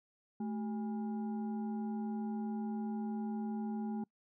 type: tone with frequency modulation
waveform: sine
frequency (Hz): 216.9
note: A3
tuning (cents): -25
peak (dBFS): -35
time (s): 0.4-4.04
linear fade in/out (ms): 5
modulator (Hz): 601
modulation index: 0.48
effects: noise-tail reverb RT60 0.1 s tail -25 dB re dry